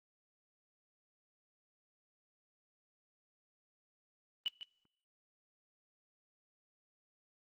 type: tone with echo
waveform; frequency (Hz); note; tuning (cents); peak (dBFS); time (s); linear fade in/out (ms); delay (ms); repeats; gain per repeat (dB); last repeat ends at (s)
sine; 2960; F#7; 0; -31; 4.46-4.48; 0; 150; 1; -11; 4.63
effects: noise-tail reverb RT60 0.9 s tail -26 dB re dry + Opus 24 kbps